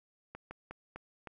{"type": "slowing click train", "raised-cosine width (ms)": 0.5, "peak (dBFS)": -29, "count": 5, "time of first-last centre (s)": [0.35, 1.272], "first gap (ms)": 160, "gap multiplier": 1.25, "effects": []}